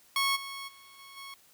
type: tone with level steps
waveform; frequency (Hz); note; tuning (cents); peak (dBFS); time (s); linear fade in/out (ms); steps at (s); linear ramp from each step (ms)
15% pulse; 1100; C#6; -14; -19 / -32 / -46 / -42 / -36; 0.16-1.34; 2; 0.35 / 0.67 / 0.98 / 1.16; 20
effects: white hiss -61 dBFS RMS until 1.53 s